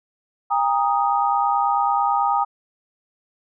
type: chord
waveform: sine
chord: Eb major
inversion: first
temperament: equal with one note detuned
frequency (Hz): 803.2 / 932.3 / 1244.5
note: G5 / Bb5 / Eb6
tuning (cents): +42 / 0 / 0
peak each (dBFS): -20 / -22 / -22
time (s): 0.5-2.45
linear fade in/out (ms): 20
effects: none